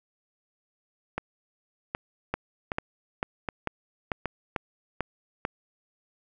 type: two click trains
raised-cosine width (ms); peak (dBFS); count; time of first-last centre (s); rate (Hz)
0.5; -14 / -12; 5 / 8; 1.18-4.257 / 2.34-5.451; 1.3 / 2.25
effects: none